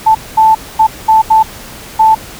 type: tone bursts at uneven times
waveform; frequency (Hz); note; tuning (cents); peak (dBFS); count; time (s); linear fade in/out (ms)
sine; 880; A5; 0; -3; 6; 0.06-0.15 / 0.37-0.55 / 0.79-0.87 / 1.08-1.22 / 1.3-1.43 / 1.99-2.15; 10
effects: pink hiss -30 dBFS RMS until 2.39 s